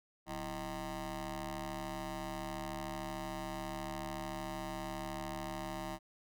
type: ring-modulated tone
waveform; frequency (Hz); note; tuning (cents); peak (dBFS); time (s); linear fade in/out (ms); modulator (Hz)
15% pulse; 146.83; D3; 0; -30; 0.26-5.99; 50; 477
effects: none